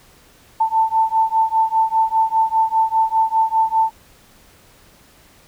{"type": "beating tone pair", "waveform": "sine", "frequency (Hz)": [887, 892], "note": ["A5", "A5"], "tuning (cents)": [14, 23], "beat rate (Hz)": 5, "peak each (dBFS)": -17, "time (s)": [0.6, 3.91], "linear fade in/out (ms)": 10, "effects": ["pink hiss -50 dBFS RMS until 5.47 s"]}